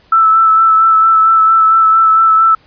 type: tone with vibrato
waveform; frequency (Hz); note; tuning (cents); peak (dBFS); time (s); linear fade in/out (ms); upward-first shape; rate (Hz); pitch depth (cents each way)
sine; 1318.5; E6; 0; -5; 0.12-2.55; 5; sine; 4.4; 19
effects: pink hiss -49 dBFS RMS until 2.66 s + resampled to 11025 Hz